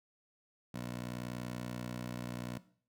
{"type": "tone with high-pass filter", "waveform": "15% pulse", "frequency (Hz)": 60.7, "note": "B1", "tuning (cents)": -29, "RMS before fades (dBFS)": -41, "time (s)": [0.74, 2.58], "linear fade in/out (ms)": 5, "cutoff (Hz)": 160, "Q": 1.2, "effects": ["noise-tail reverb RT60 0.5 s tail -17 dB re dry"]}